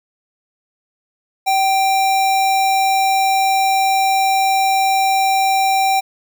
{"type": "tone with sample-and-hold", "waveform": "sine", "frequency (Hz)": 773, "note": "G5", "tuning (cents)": -24, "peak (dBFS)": -12, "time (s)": [1.46, 6.01], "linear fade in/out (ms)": 20, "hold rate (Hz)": 3150, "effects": []}